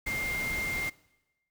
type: tone in noise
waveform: sine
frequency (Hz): 2110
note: C7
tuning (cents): +14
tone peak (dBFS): -31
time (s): 0.06-0.9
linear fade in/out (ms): 10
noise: pink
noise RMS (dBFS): -38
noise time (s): 0.06-0.9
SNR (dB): +4
effects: noise-tail reverb RT60 1.0 s tail -21 dB re dry